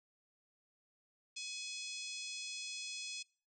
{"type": "harmonic tone", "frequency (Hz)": 845, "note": "G#5", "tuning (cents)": 30, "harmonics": [3, 4, 5, 6, 7, 8, 9, 10], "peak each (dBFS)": [-47, -49, -50, -48, -51, -53, -57, -55], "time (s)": [1.36, 3.23], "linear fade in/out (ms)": 10, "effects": ["noise-tail reverb RT60 0.4 s tail -23 dB re dry"]}